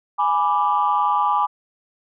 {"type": "chord", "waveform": "sine", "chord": "G# diminished", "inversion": "none", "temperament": "equal", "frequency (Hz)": [830.6, 987.8, 1174.7], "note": ["G#5", "B5", "D6"], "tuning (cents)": [0, 0, 0], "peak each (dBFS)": -20, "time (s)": [0.18, 1.47], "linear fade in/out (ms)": 20, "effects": ["tanh soft clip ceiling -8 dBFS"]}